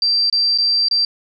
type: tone with dropouts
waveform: sine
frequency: 4699 Hz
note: D8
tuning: in tune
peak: -13 dBFS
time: 0.02-1.05 s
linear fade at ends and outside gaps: 2 ms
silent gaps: 0.299-0.326 / 0.577-0.584 / 0.885-0.911 s
effects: none